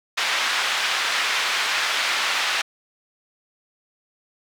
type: band-pass noise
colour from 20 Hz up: pink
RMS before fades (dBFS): -23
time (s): 0.17-2.62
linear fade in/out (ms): 10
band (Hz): 1400 to 4000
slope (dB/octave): 12
effects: none